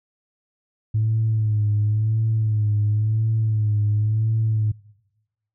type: tone with vibrato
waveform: sine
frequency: 107.9 Hz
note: A2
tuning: 33 cents flat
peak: -16 dBFS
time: 0.94-4.72 s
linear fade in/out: 10 ms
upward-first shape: sine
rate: 0.95 Hz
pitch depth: 53 cents each way
effects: noise-tail reverb RT60 1.0 s tail -23 dB re dry + tanh soft clip ceiling -13 dBFS